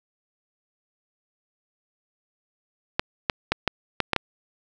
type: clicks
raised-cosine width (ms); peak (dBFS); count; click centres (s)
0.3; -4; 7; 2.995 / 3.298 / 3.52 / 3.677 / 4.003 / 4.133 / 4.163
effects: none